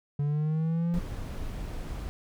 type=linear sweep; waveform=triangle; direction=up; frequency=142.9 to 174.61 Hz; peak=-23 dBFS; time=0.19-0.99 s; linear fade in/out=5 ms
type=noise; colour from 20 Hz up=brown; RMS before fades=-35 dBFS; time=0.94-2.09 s; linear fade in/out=0 ms
effects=none